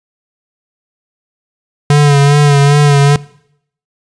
square tone with vibrato, 143.8 Hz, D3, 36 cents flat, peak -5 dBFS, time 1.9-3.16 s, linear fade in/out 2 ms, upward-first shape sine, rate 2.5 Hz, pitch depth 38 cents each way, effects noise-tail reverb RT60 0.7 s tail -21 dB re dry + resampled to 22050 Hz

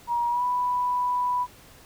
sine tone with pitch glide, 951 to 988 Hz, A#5 to B5, +34 to 0 cents, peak -22 dBFS, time 0.07-1.47 s, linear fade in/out 50 ms, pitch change +66 cents, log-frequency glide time 0.29-0.43 s, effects pink hiss -51 dBFS RMS until 1.85 s

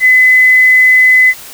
sine tone, 2020 Hz, B6, 39 cents sharp, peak -3 dBFS, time 0-1.34 s, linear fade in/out 50 ms, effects white hiss -31 dBFS RMS until 1.53 s

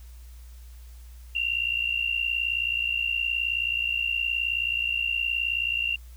sine tone pair together, 2735 / 2794 Hz, F7 / F7, -37 / 0 cents, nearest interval unison, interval 37 cents, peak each -27 dBFS, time 1.35-5.96 s, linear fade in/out 5 ms, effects added 60 Hz sine -42 dBFS peak until 6.16 s + white hiss -58 dBFS RMS until 6.16 s

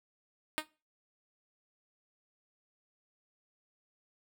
5% pulse tone with exponential decay, 309 Hz, D#4, 12 cents flat, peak -16 dBFS, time 0.58-0.66 s, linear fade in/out 0 ms, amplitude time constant 17 ms, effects noise-tail reverb RT60 0.3 s tail -20 dB re dry

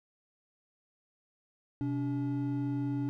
triangle tone pair together, 127.26 / 285.7 Hz, C3 / D4, -48 / -48 cents, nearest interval octave + major second, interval 1400 cents, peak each -32 / -30 dBFS, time 1.81-3.09 s, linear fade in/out 0 ms, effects none

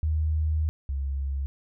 sine tone pair in turn, 77.78 / 68.57 Hz, D#2 / C#2, 0 / -18 cents, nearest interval major second, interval 218 cents, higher first, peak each -22 / -26 dBFS, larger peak first, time 0.03-0.69 / 0.89-1.46 s, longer first, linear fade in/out 0 ms, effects none

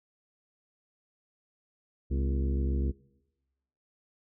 harmonic tone with a mistuned harmonic, 67.9 Hz, C#2, 35 cents flat, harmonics 1 / 2 / 3 / 4 / 5 / 6 / 7, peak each -27 / -37 / -39 / -39 / -40 / -46 / -49 dBFS, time 2.1-2.92 s, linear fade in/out 20 ms, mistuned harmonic 4, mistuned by -100 cents, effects noise-tail reverb RT60 1.0 s tail -21 dB re dry

